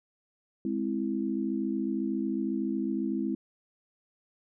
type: chord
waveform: sine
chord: Ab augmented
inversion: none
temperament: equal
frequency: 207.7 / 261.6 / 329.6 Hz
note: Ab3 / C4 / E4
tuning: 0 / 0 / 0 cents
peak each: -32 dBFS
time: 0.65-3.35 s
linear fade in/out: 2 ms
effects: none